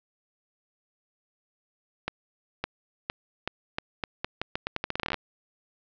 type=accelerating click train; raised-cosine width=0.3 ms; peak=-12 dBFS; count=22; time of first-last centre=2.08-5.143 s; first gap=560 ms; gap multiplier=0.82; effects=low-pass 5000 Hz 12 dB/octave